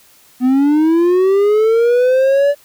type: linear sweep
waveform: triangle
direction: up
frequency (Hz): 246.9 to 580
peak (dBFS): -7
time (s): 0.4-2.55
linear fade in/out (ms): 50
effects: white hiss -48 dBFS RMS until 2.64 s